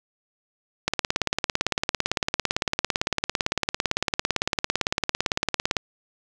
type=click train; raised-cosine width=0.2 ms; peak=-4 dBFS; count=88; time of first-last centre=0.88-5.768 s; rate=17.8 Hz; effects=none